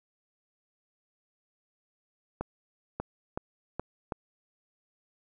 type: clicks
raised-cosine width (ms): 1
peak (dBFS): -18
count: 5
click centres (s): 2.41 / 3 / 3.375 / 3.796 / 4.122
effects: none